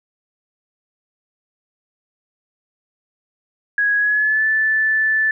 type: tone with pitch glide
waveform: sine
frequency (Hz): 1661.2 to 1752.9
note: G#6 to A6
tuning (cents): 0 to -7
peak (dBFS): -14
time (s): 3.78-5.31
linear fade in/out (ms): 2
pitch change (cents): +93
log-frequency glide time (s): 3.97-4.45
effects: none